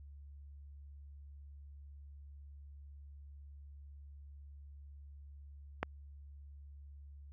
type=click; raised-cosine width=0.5 ms; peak=-18 dBFS; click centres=5.83 s; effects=added 71 Hz sine -50 dBFS peak until 7.32 s